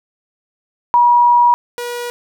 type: tone pair in turn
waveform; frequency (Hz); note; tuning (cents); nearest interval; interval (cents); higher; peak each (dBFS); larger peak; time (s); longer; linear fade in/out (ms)
sine / sawtooth; 962 / 482.4; B5 / B4; -46 / -41; octave; 1195; first; -7 / -18; first; 0.94-1.54 / 1.78-2.1; first; 0
effects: none